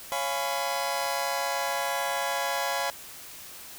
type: chord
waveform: sawtooth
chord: C# dominant seventh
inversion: none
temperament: just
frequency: 554.4 / 693 / 831.5 / 997.9 Hz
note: C#5 / E#5 / G#5 / B5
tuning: 0 / -14 / +2 / +18 cents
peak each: -29 dBFS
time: 0.12-2.9 s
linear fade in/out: 0 ms
effects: white hiss -44 dBFS RMS until 3.78 s